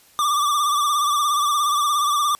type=tone with vibrato; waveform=square; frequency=1174.7 Hz; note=D6; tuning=in tune; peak=-18 dBFS; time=0.19-2.35 s; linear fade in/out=0 ms; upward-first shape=sine; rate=17 Hz; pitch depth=60 cents each way; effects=white hiss -53 dBFS RMS until 2.39 s + resampled to 32000 Hz